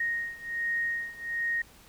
sine beating tone pair, 1864.7 / 1866 Hz, A#6 / A#6, 0 / +1 cents, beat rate 1.3 Hz, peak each -31 / -33 dBFS, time 0-1.62 s, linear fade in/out 5 ms, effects pink hiss -55 dBFS RMS until 1.88 s

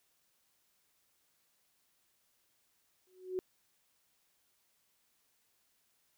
sine tone with exponential growth, 370 Hz, F#4, in tune, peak -30 dBFS, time 3.07-3.39 s, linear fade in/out 0 ms, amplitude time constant 68 ms, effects white hiss -75 dBFS RMS until 6.17 s

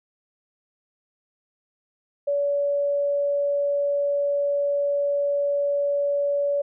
sine tone, 570 Hz, C#5, 48 cents sharp, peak -20 dBFS, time 2.27-6.62 s, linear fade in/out 10 ms, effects none

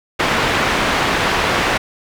white low-pass noise, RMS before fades -17 dBFS, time 0.19-1.78 s, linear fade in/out 10 ms, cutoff 2100 Hz, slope 12 dB/octave, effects none

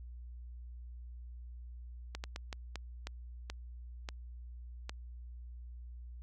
slowing click train, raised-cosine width 0.2 ms, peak -23 dBFS, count 9, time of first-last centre 2.15-4.895 s, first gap 89 ms, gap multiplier 1.37, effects added 60 Hz sine -45 dBFS peak until 6.22 s

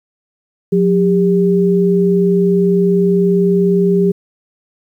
sine tone pair together, 180.2 / 399.5 Hz, F#3 / G4, -45 / +33 cents, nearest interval octave + major second, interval 1378 cents, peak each -12 dBFS, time 0.72-4.12 s, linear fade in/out 10 ms, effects 8-bit

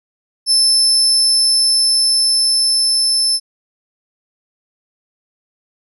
35% pulse tone with level ramp, 5274 Hz, E8, in tune, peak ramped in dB -7 to -10 dBFS, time 0.46-3.4 s, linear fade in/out 50 ms, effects none

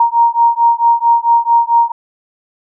sine beating tone pair, 932.3 / 936.8 Hz, A#5 / A#5, 0 / +8 cents, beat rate 4.5 Hz, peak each -11 dBFS, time 0-1.92 s, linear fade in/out 5 ms, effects none

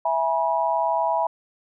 sine chord, E major, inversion none, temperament equal with one note detuned, 659.3 / 830.6 / 969.7 Hz, E5 / G#5 / B5, 0 / 0 / -32 cents, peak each -24 / -25 / -23 dBFS, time 0.05-1.27 s, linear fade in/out 5 ms, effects none

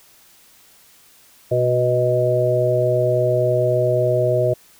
harmonic tone with a mistuned harmonic, 123.47 Hz, B2, in tune, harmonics 1 / 3 / 4 / 5, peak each -21 / -22 / -22 / -18 dBFS, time 1.51-4.54 s, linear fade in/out 10 ms, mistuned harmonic 5, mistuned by +15 cents, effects white hiss -51 dBFS RMS until 4.79 s

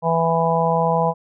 harmonic tone, 165.4 Hz, E3, 6 cents sharp, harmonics 1 / 3 / 4 / 5 / 6, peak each -22 / -22 / -22 / -22 / -22 dBFS, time 0.02-1.14 s, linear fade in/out 50 ms, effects none

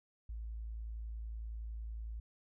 sine tone, 55.4 Hz, A1, 13 cents sharp, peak -40 dBFS, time 0.29-2.2 s, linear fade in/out 5 ms, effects none

